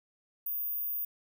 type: tone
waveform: sine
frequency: 14917 Hz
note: A#9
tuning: in tune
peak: -31 dBFS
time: 0.46-1.05 s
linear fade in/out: 5 ms
effects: none